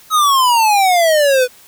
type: exponential sweep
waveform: square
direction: down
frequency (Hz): 1287 to 489.6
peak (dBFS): -10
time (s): 0.1-1.48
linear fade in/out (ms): 50
effects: white hiss -44 dBFS RMS until 1.67 s